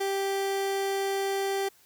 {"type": "tone", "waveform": "30% pulse", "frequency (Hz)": 392, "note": "G4", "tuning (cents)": 0, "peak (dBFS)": -24, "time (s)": [0, 1.69], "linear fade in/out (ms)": 10, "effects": ["white hiss -60 dBFS RMS until 1.85 s"]}